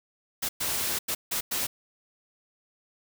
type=noise bursts at uneven times; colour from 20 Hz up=white; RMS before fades=-29 dBFS; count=5; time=0.42-0.49 / 0.6-0.99 / 1.08-1.15 / 1.31-1.41 / 1.51-1.67 s; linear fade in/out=10 ms; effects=none